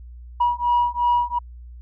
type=beating tone pair; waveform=sine; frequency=963 / 965.8 Hz; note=B5 / B5; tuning=-44 / -39 cents; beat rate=2.8 Hz; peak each=-19 dBFS; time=0.4-1.39 s; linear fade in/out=10 ms; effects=tanh soft clip ceiling -12 dBFS + added 60 Hz sine -37 dBFS peak until 1.81 s